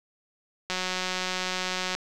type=click train; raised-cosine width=0.2 ms; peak=-12 dBFS; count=231; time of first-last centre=0.7-1.95 s; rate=184 Hz; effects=none